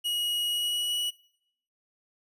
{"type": "tone with pitch glide", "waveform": "45% pulse", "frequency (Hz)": [2900, 2932], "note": ["F#7", "F#7"], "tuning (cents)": [-35, -16], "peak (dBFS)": -27, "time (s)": [0.04, 1.11], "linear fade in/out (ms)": 20, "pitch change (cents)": 19, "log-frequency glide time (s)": [0.49, 0.96], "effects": ["noise-tail reverb RT60 0.7 s tail -22 dB re dry", "resampled to 32000 Hz"]}